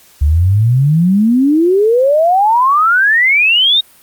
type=exponential sweep; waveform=sine; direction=up; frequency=69.7 to 3785 Hz; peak=-7 dBFS; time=0.21-3.81 s; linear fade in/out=10 ms; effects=white hiss -45 dBFS RMS until 4.02 s + Opus 48 kbps